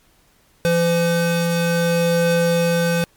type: tone pair together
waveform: square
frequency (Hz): 169.9 / 509.1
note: F3 / C5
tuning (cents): -47 / -47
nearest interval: octave + perfect fifth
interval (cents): 1900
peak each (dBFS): -19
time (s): 0.65-3.04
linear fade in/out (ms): 0
effects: pink hiss -57 dBFS RMS until 3.16 s + MP3 96 kbps